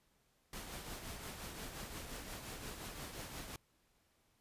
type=noise with tremolo; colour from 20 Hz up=pink; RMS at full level=-45 dBFS; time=0.53-3.56 s; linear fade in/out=2 ms; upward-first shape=triangle; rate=5.7 Hz; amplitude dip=50%; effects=pink hiss -75 dBFS RMS until 4.4 s + resampled to 32000 Hz